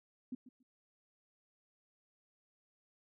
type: tone with echo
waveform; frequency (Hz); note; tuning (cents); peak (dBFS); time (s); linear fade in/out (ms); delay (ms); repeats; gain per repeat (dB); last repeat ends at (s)
sine; 252.8; B3; +41; -38; 0.32-0.35; 5; 140; 2; -15; 0.63
effects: none